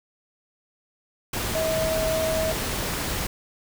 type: tone in noise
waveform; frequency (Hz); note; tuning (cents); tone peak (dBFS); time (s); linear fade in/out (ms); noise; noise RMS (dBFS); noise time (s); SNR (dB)
sine; 640; D#5; +49; -23; 1.55-2.52; 5; pink; -28; 1.33-3.27; +2
effects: none